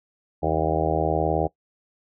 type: harmonic tone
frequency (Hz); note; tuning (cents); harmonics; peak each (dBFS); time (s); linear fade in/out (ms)
79.3; D#2; +33; 1 / 2 / 4 / 5 / 6 / 7 / 8 / 9 / 10; -29 / -29 / -29 / -29 / -29 / -29 / -29 / -29 / -29; 0.42-1.48; 20
effects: noise-tail reverb RT60 0.1 s tail -21 dB re dry